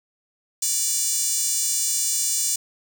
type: tone with high-pass filter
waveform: 5% pulse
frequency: 584 Hz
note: D5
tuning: 10 cents flat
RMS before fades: -23 dBFS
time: 0.62-2.56 s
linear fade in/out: 5 ms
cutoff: 8000 Hz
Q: 1.6
effects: none